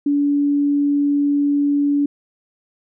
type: tone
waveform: sine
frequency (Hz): 286.8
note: D4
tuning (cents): -41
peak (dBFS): -14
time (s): 0.06-2.06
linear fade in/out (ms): 5
effects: none